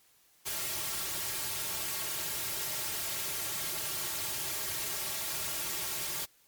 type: noise with comb filter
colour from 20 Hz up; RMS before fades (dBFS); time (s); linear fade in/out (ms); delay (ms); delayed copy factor
white; -35; 0.45-6.26; 20; 4; -0.85
effects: white hiss -65 dBFS RMS until 6.47 s + MP3 96 kbps

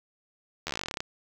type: slowing click train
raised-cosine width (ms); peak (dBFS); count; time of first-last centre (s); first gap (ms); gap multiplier
0.2; -14; 17; 0.67-1.005; 12; 1.07
effects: 8-bit

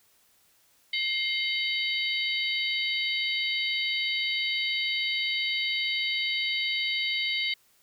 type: harmonic tone with a mistuned harmonic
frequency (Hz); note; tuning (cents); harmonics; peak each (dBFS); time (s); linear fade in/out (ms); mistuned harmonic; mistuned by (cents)
761; F#5; +48; 3 / 4 / 5 / 6; -29 / -31 / -33 / -35; 0.93-7.54; 5; 3; -130
effects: white hiss -64 dBFS RMS until 7.82 s

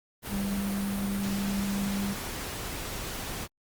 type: tone in noise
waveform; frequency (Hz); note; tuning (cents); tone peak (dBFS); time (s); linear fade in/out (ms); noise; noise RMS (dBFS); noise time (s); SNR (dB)
sine; 198.7; G3; +24; -28; 0.29-2.16; 50; pink; -36; 0.22-3.48; +5
effects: Opus 32 kbps

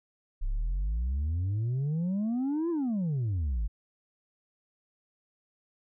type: exponential two-way sweep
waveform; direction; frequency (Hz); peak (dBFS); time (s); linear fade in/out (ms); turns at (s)
sine; up then down; 31.35 to 349.2 to 47.84; -24; 0.41-3.68; 20; 2.7
effects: tanh soft clip ceiling -26 dBFS

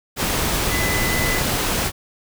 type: tone in noise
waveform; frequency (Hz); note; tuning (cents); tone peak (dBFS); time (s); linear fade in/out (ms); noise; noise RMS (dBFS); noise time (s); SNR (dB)
sine; 2007; B6; +27; -24; 0.69-1.43; 50; pink; -21; 0.16-1.92; -6
effects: none

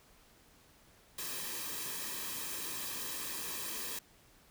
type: noise with comb filter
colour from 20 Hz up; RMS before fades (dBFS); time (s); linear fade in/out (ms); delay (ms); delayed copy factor
white; -40; 1.18-3.99; 5; 1.4; -0.65
effects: pink hiss -63 dBFS RMS until 4.5 s

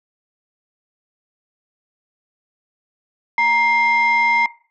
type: tone pair together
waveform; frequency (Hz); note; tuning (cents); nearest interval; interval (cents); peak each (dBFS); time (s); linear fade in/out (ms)
sine; 938 / 2106; A#5 / C7; +11 / +11; octave + major second; 1400; -15; 3.38-4.46; 2
effects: noise-tail reverb RT60 0.4 s tail -19 dB re dry + tanh soft clip ceiling -9 dBFS

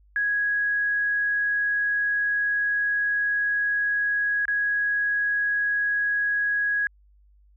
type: tone with dropouts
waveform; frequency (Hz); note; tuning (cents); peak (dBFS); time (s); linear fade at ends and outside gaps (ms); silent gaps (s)
sine; 1661.2; G#6; 0; -21; 0.16-6.87; 1; 4.454-4.481
effects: added 50 Hz sine -54 dBFS peak until 7.56 s

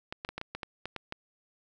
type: clicks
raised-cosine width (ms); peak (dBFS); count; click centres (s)
0.3; -20; 10; 0.125 / 0.249 / 0.29 / 0.38 / 0.414 / 0.55 / 0.632 / 0.856 / 0.963 / 1.124
effects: none

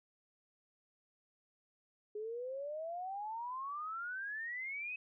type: exponential sweep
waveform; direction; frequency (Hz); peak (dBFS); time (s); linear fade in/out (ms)
sine; up; 414.6 to 2568; -39; 2.15-4.96; 5
effects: none

